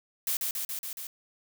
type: noise with echo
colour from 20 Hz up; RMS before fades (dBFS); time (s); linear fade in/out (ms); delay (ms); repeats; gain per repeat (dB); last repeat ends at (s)
blue; -29; 0.27-0.37; 2; 140; 5; -2; 1.07
effects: none